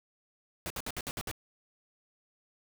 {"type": "noise bursts", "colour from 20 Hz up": "pink", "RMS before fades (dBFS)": -37, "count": 7, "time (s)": [0.66, 1.314], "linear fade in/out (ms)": 0, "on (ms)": 42, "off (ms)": 60, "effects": []}